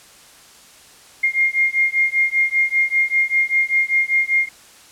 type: beating tone pair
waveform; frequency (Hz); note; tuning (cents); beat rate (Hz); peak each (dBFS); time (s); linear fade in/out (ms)
sine; 2122 / 2127.1; C7 / C7; +24 / +28; 5.1; -18; 1.23-4.49; 10
effects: white hiss -46 dBFS RMS until 4.91 s + low-pass 10000 Hz 12 dB/octave